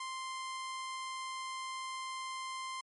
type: tone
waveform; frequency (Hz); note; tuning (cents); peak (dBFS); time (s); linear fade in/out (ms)
sawtooth; 1046.5; C6; 0; -35; 0-2.81; 5
effects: MP3 48 kbps